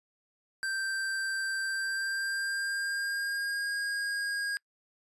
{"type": "tone with pitch glide", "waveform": "square", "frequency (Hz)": [1568, 1629.9], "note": ["G6", "G#6"], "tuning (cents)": [0, -33], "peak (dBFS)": -31, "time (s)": [0.63, 4.57], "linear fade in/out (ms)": 0, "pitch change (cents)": 67, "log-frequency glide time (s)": [1.64, 3.76], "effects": ["noise-tail reverb RT60 0.1 s tail -26 dB re dry", "resampled to 24000 Hz"]}